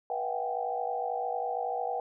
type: tone cluster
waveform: sine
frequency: 486.1 / 649 / 715 / 768 / 817 Hz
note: B4 / E5 / F5 / G5 / G#5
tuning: -28 / -27 / +41 / -36 / -29 cents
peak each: -36 / -39 / -37 / -33 / -39 dBFS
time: 0.1-2 s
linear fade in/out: 2 ms
effects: none